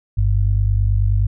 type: tone pair together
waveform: sine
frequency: 49.5 / 99 Hz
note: G1 / G2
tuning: +18 / +18 cents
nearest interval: octave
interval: 1200 cents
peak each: -16 dBFS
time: 0.17-1.27 s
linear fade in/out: 10 ms
effects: none